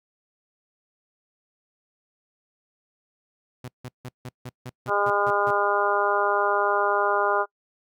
sawtooth tone bursts, 125.7 Hz, B2, 31 cents sharp, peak -30 dBFS, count 10, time 3.64-5.51 s, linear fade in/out 5 ms, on 43 ms, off 160 ms
harmonic tone, 203.3 Hz, G#3, 37 cents flat, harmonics 2 / 3 / 4 / 5 / 6 / 7, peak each -27 / -27 / -27 / -27 / -27 / -27 dBFS, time 4.87-7.46 s, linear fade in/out 50 ms
effects noise-tail reverb RT60 0.1 s tail -26 dB re dry

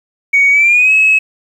sine tone with pitch glide, 2241 to 2574 Hz, C#7 to E7, +18 to -42 cents, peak -5 dBFS, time 0.33-1.19 s, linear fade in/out 10 ms, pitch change +240 cents, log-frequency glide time 0.5-0.92 s, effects tanh soft clip ceiling -2 dBFS + 7-bit

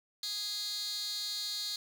15% pulse tone with high-pass filter, 414 Hz, G#4, 5 cents flat, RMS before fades -37 dBFS, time 0.23-1.76 s, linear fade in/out 2 ms, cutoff 4200 Hz, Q 4.1, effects none

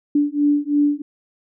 sine beating tone pair, 289.8 / 292.8 Hz, D4 / D4, -23 / -5 cents, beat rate 3 Hz, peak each -18 dBFS, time 0.15-1.02 s, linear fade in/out 5 ms, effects none

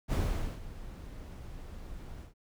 brown noise with ADSR envelope, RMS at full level -27 dBFS, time 0.08-2.34 s, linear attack 46 ms, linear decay 470 ms, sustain -17 dB, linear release 120 ms, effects none

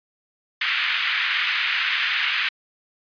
white band-pass noise, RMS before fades -23 dBFS, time 0.61-2.49 s, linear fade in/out 5 ms, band 1500 to 3000 Hz, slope 24 dB/octave, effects resampled to 11025 Hz

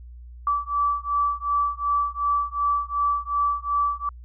sine beating tone pair, 1155 / 1157.7 Hz, D6 / D6, -29 / -25 cents, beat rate 2.7 Hz, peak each -24 dBFS, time 0.47-4.09 s, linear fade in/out 2 ms, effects added 60 Hz sine -39 dBFS peak until 4.24 s

